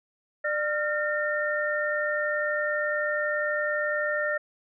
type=tone cluster; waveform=sine; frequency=598 / 1389 / 1818 Hz; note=D5 / F6 / A#6; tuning=+31 / -10 / -44 cents; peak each=-28 / -32 / -28 dBFS; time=0.44-4.38 s; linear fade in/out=10 ms; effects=none